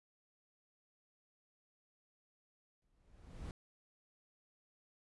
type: noise with exponential growth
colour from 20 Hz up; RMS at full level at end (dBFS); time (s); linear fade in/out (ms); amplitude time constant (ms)
brown; -42; 2.82-3.51; 1; 150
effects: resampled to 24000 Hz